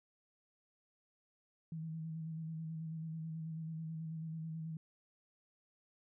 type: tone with vibrato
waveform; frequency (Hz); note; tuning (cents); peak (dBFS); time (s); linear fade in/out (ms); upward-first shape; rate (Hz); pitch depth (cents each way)
sine; 160.6; E3; -45; -40; 1.72-4.77; 2; square; 9.2; 24
effects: none